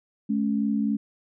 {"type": "tone pair together", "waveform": "sine", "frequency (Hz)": [213.8, 277.4], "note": ["A3", "C#4"], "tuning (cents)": [-49, 1], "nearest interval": "perfect fourth", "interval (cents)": 450, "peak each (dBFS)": [-23, -27], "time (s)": [0.29, 0.97], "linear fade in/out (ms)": 10, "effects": []}